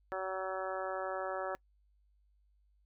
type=harmonic tone; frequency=188.8 Hz; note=F#3; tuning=35 cents sharp; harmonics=2 / 3 / 4 / 5 / 6 / 7 / 8 / 9; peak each=-43 / -39 / -42 / -46 / -47 / -43 / -52 / -46 dBFS; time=0.12-1.55 s; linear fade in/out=0 ms; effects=noise-tail reverb RT60 0.1 s tail -24 dB re dry + added 50 Hz sine -67 dBFS peak until 2.85 s